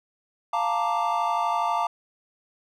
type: chord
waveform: triangle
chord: Bb major seventh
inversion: second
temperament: equal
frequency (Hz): 698.5 / 880 / 932.3 / 1174.7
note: F5 / A5 / Bb5 / D6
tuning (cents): 0 / 0 / 0 / 0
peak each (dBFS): -26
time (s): 0.53-1.87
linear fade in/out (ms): 5
effects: none